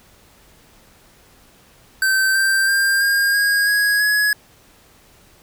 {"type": "tone with pitch steps", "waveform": "square", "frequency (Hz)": [1548, 1569.6, 1591.5, 1613.7, 1636.3, 1659.1, 1682.3], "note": ["G6", "G6", "G6", "G6", "G#6", "G#6", "G#6"], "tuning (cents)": [-22, 2, 26, 50, -26, -2, 22], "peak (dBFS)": -15, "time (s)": [2.02, 4.33], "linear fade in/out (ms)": 2, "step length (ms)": 330, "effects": ["pink hiss -51 dBFS RMS until 5.42 s"]}